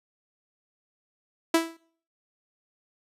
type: tone with exponential decay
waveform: sawtooth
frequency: 329.3 Hz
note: E4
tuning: 2 cents flat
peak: -12 dBFS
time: 1.54-1.77 s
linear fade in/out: 5 ms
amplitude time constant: 49 ms
effects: noise-tail reverb RT60 0.5 s tail -21 dB re dry + resampled to 32000 Hz